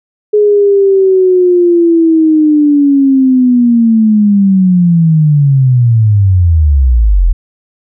sine linear sweep, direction down, 421.5 to 38.74 Hz, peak -4 dBFS, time 0.33-7.33 s, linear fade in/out 10 ms, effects none

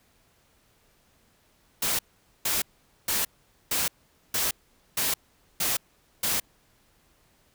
white noise bursts, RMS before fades -26 dBFS, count 8, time 1.82-6.4 s, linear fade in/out 5 ms, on 170 ms, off 460 ms, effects pink hiss -64 dBFS RMS until 7.54 s

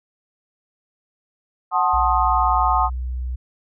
sine chord, F# diminished seventh, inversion none, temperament equal with one note detuned, 740 / 880 / 1061.1 / 1244.5 Hz, F#5 / A5 / C6 / Eb6, 0 / 0 / +24 / 0 cents, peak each -21 dBFS, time 1.71-2.9 s, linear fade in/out 50 ms
sine tone with pitch glide, 62 to 62.58 Hz, B1 to B1, +7 to +24 cents, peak -23 dBFS, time 1.93-3.36 s, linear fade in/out 10 ms, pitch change +17 cents, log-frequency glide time 2.68-2.97 s
effects none

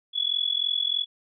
sine tone with amplitude modulation, 3400 Hz, G#7, 40 cents sharp, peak -19 dBFS, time 0.13-1.06 s, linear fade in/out 50 ms, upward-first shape sine, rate 43.2 Hz, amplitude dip 90%, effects none

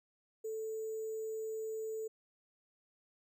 sine tone with sample-and-hold, 440 Hz, A4, in tune, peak -37 dBFS, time 0.44-2.08 s, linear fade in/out 10 ms, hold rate 7350 Hz, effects none

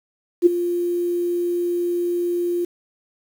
sine tone with ADSR envelope, 349.2 Hz, F4, in tune, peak -6 dBFS, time 0.42-2.65 s, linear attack 42 ms, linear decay 13 ms, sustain -13 dB, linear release 6 ms, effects 7-bit

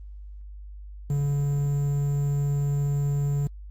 triangle tone with quantisation, 142.6 Hz, C#3, 49 cents sharp, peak -20 dBFS, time 1.1-3.47 s, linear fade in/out 2 ms, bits 8, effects added 50 Hz sine -38 dBFS peak until 3.7 s + Opus 24 kbps

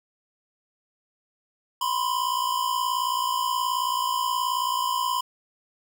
square tone pair together, 987.8 / 1046.5 Hz, B5 / C6, 0 / 0 cents, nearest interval minor second, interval 100 cents, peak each -27 dBFS, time 1.81-5.21 s, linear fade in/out 5 ms, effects none

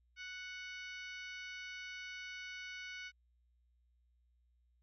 harmonic tone, 740 Hz, F#5, in tune, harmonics 2 / 3 / 4 / 5 / 6 / 7 / 8, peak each -49 / -48 / -53 / -59 / -59 / -63 / -61 dBFS, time 0.16-3.12 s, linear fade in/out 50 ms, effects added 60 Hz sine -70 dBFS peak until 4.82 s

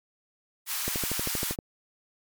white high-pass noise, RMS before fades -31 dBFS, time 0.66-1.56 s, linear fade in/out 50 ms, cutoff 860 Hz, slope 24 dB/octave
click train, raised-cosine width 2 ms, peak -18 dBFS, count 10, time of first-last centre 0.88-1.589 s, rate 12.7 Hz
effects MP3 96 kbps

